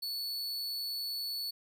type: tone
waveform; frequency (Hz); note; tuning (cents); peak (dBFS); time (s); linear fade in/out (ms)
45% pulse; 4435; C#8; 0; -34; 0.02-1.51; 10
effects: none